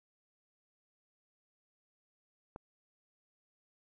click, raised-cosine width 1 ms, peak -30 dBFS, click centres 2.561 s, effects none

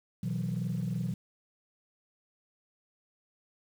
sine chord, B suspended fourth, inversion none, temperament equal with one note detuned, 123.47 / 161.89 / 185 Hz, B2 / E3 / F#3, 0 / -31 / 0 cents, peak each -33 dBFS, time 0.23-1.14 s, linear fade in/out 5 ms, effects tanh soft clip ceiling -25 dBFS + 9-bit

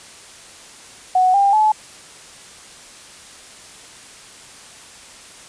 sine tone with pitch steps, 740 / 797.7 / 859.9 Hz, F#5 / G5 / A5, 0 / +30 / -40 cents, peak -11 dBFS, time 1.15-1.72 s, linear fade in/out 5 ms, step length 190 ms, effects white hiss -41 dBFS RMS until 5.48 s + resampled to 22050 Hz

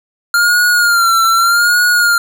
square tone with vibrato, 1396.9 Hz, F6, in tune, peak -9 dBFS, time 0.34-2.18 s, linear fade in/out 2 ms, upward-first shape sine, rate 0.83 Hz, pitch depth 66 cents each way, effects none

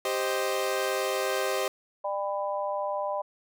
sawtooth chord, C minor, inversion second, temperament equal, 392 / 523.3 / 622.3 Hz, G4 / C5 / Eb5, 0 / 0 / 0 cents, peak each -27 / -26 / -28 dBFS, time 0.05-1.68 s, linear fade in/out 2 ms
harmonic tone, 199.2 Hz, G3, 28 cents sharp, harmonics 3 / 4 / 5, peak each -30 / -34 / -33 dBFS, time 2.04-3.22 s, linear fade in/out 10 ms
effects none

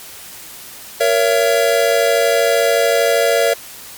square chord, A# diminished, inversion none, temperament just, 466.2 / 559.4 / 671.3 Hz, A#4 / C#5 / E5, 0 / +16 / +31 cents, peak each -17 dBFS, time 1-3.54 s, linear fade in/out 10 ms, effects white hiss -35 dBFS RMS until 3.97 s + MP3 96 kbps

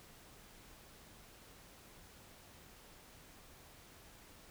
silence, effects pink hiss -59 dBFS RMS until 4.5 s

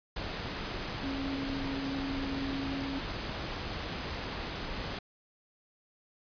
sine tone in noise, 273.1 Hz, C#4, 26 cents flat, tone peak -34 dBFS, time 1.03-2.99 s, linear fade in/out 5 ms, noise pink, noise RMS -37 dBFS, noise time 0.16-4.99 s, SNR 0 dB, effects resampled to 11025 Hz

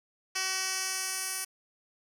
10% pulse tone with band-pass filter sweep, 377.9 Hz, F#4, 37 cents sharp, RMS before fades -33 dBFS, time 0.35-1.45 s, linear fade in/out 10 ms, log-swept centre 4900 to 10000 Hz, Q 1.2, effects none

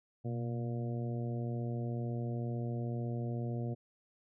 harmonic tone with a mistuned harmonic, 117.9 Hz, A#2, 20 cents sharp, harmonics 1 / 2 / 3 / 4 / 5 / 6, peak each -35 / -41 / -45 / -47 / -49 / -51 dBFS, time 0.24-3.75 s, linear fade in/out 20 ms, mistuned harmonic 1, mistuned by +60 cents, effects none

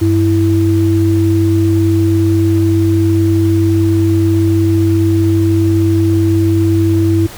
sine tone pair together, 98 / 329.6 Hz, G2 / E4, 0 / 0 cents, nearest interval octave + major sixth, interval 2100 cents, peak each -11 dBFS, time 0.01-7.27 s, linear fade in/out 10 ms, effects pink hiss -32 dBFS RMS until 7.37 s

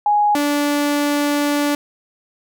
sine / sawtooth tone pair in turn, 830.6 / 290.5 Hz, G#5 / D4, 0 / -19 cents, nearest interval octave + tritone, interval 1819 cents, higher first, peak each -12 dBFS, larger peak neither, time 0.06-0.35 / 0.35-1.75 s, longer second, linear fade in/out 2 ms, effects none

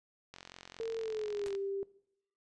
click train, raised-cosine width 0.2 ms, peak -30 dBFS, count 55, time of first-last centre 0.34-1.551 s, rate 44.6 Hz
sine tone with pitch glide, 452.7 to 394.1 Hz, A4 to G4, +49 to +9 cents, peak -34 dBFS, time 0.8-1.83 s, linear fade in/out 0 ms, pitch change -240 cents, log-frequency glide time 0.98-1.54 s
pink noise with exponential decay, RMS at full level -44 dBFS, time 1.46-1.54 s, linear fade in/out 0 ms, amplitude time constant 16 ms
effects noise-tail reverb RT60 0.7 s tail -20 dB re dry + resampled to 22050 Hz

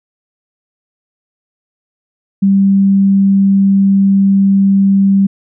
sine tone, 196 Hz, G3, in tune, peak -6 dBFS, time 2.42-5.27 s, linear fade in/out 10 ms, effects none

